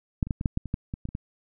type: clicks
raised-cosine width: 5 ms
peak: -10 / -24 / -13 / -18 / -10 / -13 / -23 / -14 / -19 / -20 / -25 / -19 dBFS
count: 12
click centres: 0.228 / 0.27 / 0.308 / 0.411 / 0.458 / 0.574 / 0.657 / 0.741 / 0.939 / 1.054 / 1.089 / 1.151 s
effects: none